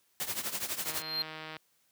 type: noise with tremolo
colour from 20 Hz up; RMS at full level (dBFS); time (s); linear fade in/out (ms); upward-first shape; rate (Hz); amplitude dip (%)
white; -32; 0.2-1.02; 0; triangle; 12; 85
type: tone with exponential growth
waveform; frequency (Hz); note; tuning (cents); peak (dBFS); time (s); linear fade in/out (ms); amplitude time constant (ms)
triangle; 4186; C8; 0; -26; 0.71-1.22; 1; 110
type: click train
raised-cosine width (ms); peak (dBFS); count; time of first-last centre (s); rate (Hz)
0.3; -26; 112; 0.86-1.567; 157
effects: white hiss -71 dBFS RMS until 1.91 s + high-pass 80 Hz 12 dB/octave